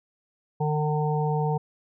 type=harmonic tone; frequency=151.3 Hz; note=D#3; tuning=48 cents flat; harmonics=1 / 3 / 5 / 6; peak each=-24 / -29 / -31 / -32 dBFS; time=0.6-1.58 s; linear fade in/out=10 ms; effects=none